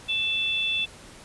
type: tone pair together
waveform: sine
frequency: 2652 / 3467 Hz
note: E7 / A7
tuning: +10 / -26 cents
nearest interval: perfect fourth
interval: 464 cents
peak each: -26 dBFS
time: 0.08-0.86 s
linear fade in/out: 20 ms
effects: pink hiss -47 dBFS RMS until 1.24 s + resampled to 24000 Hz